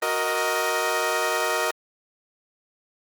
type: chord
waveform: 15% pulse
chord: D# minor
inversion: first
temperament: equal with one note detuned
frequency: 370 / 466.2 / 625.1 Hz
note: F#4 / A#4 / D#5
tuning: 0 / 0 / +8 cents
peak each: -23 / -20 / -19 dBFS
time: 0.02-1.71 s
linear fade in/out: 5 ms
effects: Opus 32 kbps